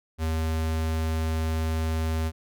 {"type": "tone", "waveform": "square", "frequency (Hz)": 80.1, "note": "E2", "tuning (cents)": -49, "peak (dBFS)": -25, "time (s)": [0.18, 2.32], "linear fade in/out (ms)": 50, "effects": []}